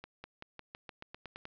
accelerating click train, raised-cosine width 0.3 ms, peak -28 dBFS, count 11, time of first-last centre 0.04-1.454 s, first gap 200 ms, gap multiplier 0.92, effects low-pass 5000 Hz 12 dB/octave

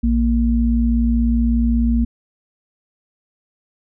sine tone pair together, 58.21 / 233.1 Hz, A#1 / A#3, -2 / 0 cents, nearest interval 2 octaves, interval 2402 cents, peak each -16 dBFS, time 0.03-2.05 s, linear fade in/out 10 ms, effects none

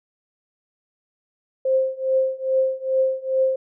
sine tone with tremolo, 526 Hz, C5, 9 cents sharp, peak -14 dBFS, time 1.65-3.56 s, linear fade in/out 5 ms, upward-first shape triangle, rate 2.4 Hz, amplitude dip 95%, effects none

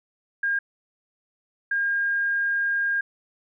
sine tone pair in turn, 1615 / 1615 Hz, G#6 / G#6, -49 / -49 cents, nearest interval unison, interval 0 cents, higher neither, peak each -21 / -21 dBFS, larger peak neither, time 0.43-0.59 / 1.71-3.01 s, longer second, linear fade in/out 5 ms, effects none

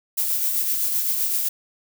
violet noise with tremolo, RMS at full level -21 dBFS, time 0.17-1.49 s, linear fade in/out 10 ms, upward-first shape triangle, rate 7.8 Hz, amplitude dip 40%, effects none

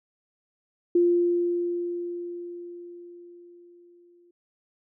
sine tone with exponential decay, 348.4 Hz, F4, 4 cents flat, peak -16 dBFS, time 0.95-4.31 s, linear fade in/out 5 ms, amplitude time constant 730 ms, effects none

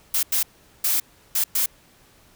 blue noise bursts at uneven times, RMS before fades -21 dBFS, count 5, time 0.14-0.23 / 0.32-0.43 / 0.84-1 / 1.35-1.44 / 1.55-1.66 s, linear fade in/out 5 ms, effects pink hiss -55 dBFS RMS until 2.35 s

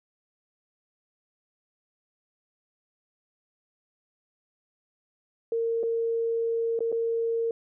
sine tone with dropouts, 459.2 Hz, A#4, 26 cents flat, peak -24 dBFS, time 5.52-7.51 s, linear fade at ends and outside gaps 2 ms, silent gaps 5.831-5.835 / 6.791-6.805 / 6.918-6.925 s, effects none

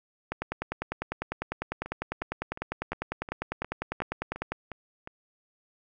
two click trains, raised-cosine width 0.5 ms, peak -23 / -15 dBFS, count 10 / 43, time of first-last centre 1.86-5.074 / 0.32-4.52 s, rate 2.8 / 10 Hz, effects none

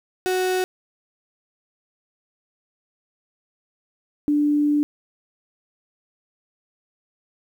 35% pulse / sine tone pair in turn, 370 / 294.2 Hz, F#4 / D4, 0 / +3 cents, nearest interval major third, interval 397 cents, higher first, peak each -18 / -16 dBFS, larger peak second, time 0.26-0.64 / 4.28-4.83 s, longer second, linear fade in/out 0 ms, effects 9-bit

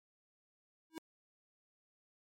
square tone with exponential growth, 321.5 Hz, E4, 43 cents flat, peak -38 dBFS, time 0.9-0.98 s, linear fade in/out 0 ms, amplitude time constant 16 ms, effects MP3 64 kbps

